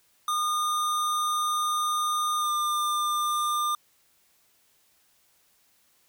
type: tone with pitch glide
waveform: square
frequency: 1219 to 1200.1 Hz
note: D#6 to D6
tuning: -36 to +37 cents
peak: -25 dBFS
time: 0.28-3.75 s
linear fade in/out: 2 ms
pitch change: -27 cents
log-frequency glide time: 2.38-2.5 s
effects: white hiss -65 dBFS RMS until 6.08 s